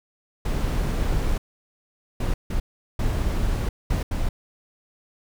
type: noise bursts at uneven times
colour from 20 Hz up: brown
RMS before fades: -23 dBFS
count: 6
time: 0.45-1.38 / 2.2-2.34 / 2.5-2.6 / 2.99-3.69 / 3.9-4.03 / 4.11-4.29 s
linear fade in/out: 5 ms
effects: none